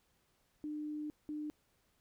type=tone bursts at uneven times; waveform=sine; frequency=301 Hz; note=D4; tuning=43 cents sharp; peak=-38 dBFS; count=2; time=0.64-1.1 / 1.29-1.5 s; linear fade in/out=0 ms; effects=pink hiss -75 dBFS RMS until 2 s